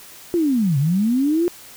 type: linear two-way sweep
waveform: sine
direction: down then up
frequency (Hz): 357.1 to 131.2 to 357.1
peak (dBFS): -15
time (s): 0.34-1.48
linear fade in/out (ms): 0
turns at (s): 0.78
effects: white hiss -42 dBFS RMS until 1.76 s